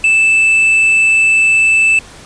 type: tone with hard clipping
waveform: triangle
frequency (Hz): 2637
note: E7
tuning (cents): 0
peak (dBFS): -8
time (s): 0.04-1.99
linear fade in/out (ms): 2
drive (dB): 6
effects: pink hiss -36 dBFS RMS until 2.25 s + resampled to 22050 Hz